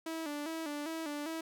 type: tone with vibrato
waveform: sawtooth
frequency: 308.2 Hz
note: D#4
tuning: 16 cents flat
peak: -33 dBFS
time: 0.06-1.41 s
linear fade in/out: 5 ms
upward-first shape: square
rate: 2.5 Hz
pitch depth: 89 cents each way
effects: none

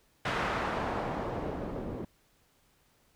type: noise with low-pass filter sweep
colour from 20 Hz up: white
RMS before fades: -34 dBFS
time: 0.25-2.05 s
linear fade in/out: 5 ms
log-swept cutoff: 1700 to 340 Hz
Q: 0.99
effects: pink hiss -68 dBFS RMS until 3.15 s

